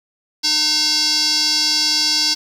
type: tone with band-pass filter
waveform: square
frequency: 304.9 Hz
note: D#4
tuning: 35 cents flat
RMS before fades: -17 dBFS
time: 0.43-2.35 s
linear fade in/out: 20 ms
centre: 4900 Hz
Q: 7
effects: 7-bit